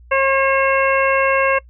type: harmonic tone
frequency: 540 Hz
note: C#5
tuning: 45 cents flat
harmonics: 1 / 2 / 3 / 4 / 5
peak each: -16 / -19 / -21 / -22 / -23 dBFS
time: 0.11-1.59 s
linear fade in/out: 10 ms
effects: noise-tail reverb RT60 0.1 s tail -23 dB re dry + added 60 Hz sine -41 dBFS peak until 1.69 s